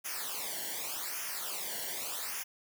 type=noise with flanger; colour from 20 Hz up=white; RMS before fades=-38 dBFS; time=0.04-2.44 s; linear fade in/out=20 ms; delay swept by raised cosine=0.24 to 0.81 ms; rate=0.85 Hz; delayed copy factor=-0.8; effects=none